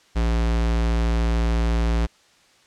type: tone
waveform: square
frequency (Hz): 57.1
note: A#1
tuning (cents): -35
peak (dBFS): -19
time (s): 0.15-2.07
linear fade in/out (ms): 20
effects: white hiss -56 dBFS RMS until 2.66 s + low-pass 6000 Hz 12 dB/octave